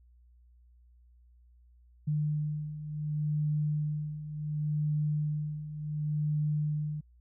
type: beating tone pair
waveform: sine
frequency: 150 / 150.69 Hz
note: D3 / D3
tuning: +37 / +45 cents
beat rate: 0.69 Hz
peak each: -35 / -30 dBFS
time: 2.07-7.01 s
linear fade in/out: 10 ms
effects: added 60 Hz sine -57 dBFS peak until 7.2 s